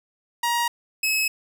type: tone pair in turn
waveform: sawtooth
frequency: 947 / 2575 Hz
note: A#5 / E7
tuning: +27 / -41 cents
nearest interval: octave + perfect fourth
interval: 1732 cents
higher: second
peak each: -17 dBFS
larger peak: neither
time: 0.43-0.68 / 1.03-1.28 s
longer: neither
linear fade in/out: 5 ms
effects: none